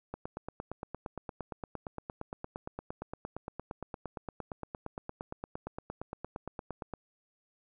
click train, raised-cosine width 1 ms, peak -24 dBFS, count 60, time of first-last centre 0.14-6.937 s, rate 8.68 Hz, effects none

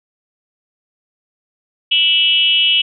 sine tone with frequency modulation, 2951 Hz, F#7, 5 cents flat, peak -10 dBFS, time 1.91-2.82 s, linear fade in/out 10 ms, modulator 313 Hz, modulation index 0.91, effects none

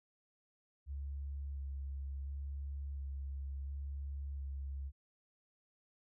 sine tone with vibrato, 69.3 Hz, C#2, in tune, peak -39 dBFS, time 0.86-4.92 s, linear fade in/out 50 ms, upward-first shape square, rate 0.71 Hz, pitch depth 15 cents each way, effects none

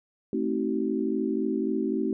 sine chord, A diminished seventh, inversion none, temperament just, 220 / 264 / 316.8 / 380.2 Hz, A3 / C4 / Eb4 / Gb4, 0 / +16 / +31 / +47 cents, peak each -30 dBFS, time 0.33-2.13 s, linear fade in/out 2 ms, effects none

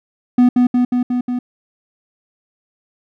triangle tone with echo, 247 Hz, B3, in tune, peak -5 dBFS, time 0.38-0.49 s, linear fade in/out 5 ms, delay 180 ms, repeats 5, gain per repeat -2 dB, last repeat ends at 1.39 s, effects none

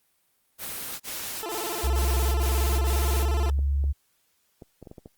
white noise bursts, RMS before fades -34 dBFS, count 6, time 0.58-3.26 s, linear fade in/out 50 ms, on 420 ms, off 32 ms
20% pulse tone with vibrato, 388.1 Hz, G4, 17 cents flat, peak -26 dBFS, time 1.43-3.5 s, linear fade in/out 0 ms, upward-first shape square, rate 17 Hz, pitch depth 210 cents each way
sine tone with pitch glide, 66.5 to 69.97 Hz, C2 to C#2, +29 to +17 cents, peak -21 dBFS, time 1.83-3.93 s, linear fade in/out 20 ms, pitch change +88 cents, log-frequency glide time 2.24-3.7 s
clicks, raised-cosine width 2 ms, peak -29 dBFS, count 12, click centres 2.778 / 3.133 / 3.209 / 3.396 / 3.591 / 3.84 / 4.622 / 4.827 / 4.872 / 4.914 / 4.982 / 5.059 s
effects white hiss -69 dBFS RMS until 5.17 s + Opus 32 kbps

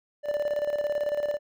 triangle tone with tremolo, 587.3 Hz, D5, in tune, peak -21 dBFS, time 0.23-1.39 s, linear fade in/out 50 ms, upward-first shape square, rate 18 Hz, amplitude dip 60%, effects none

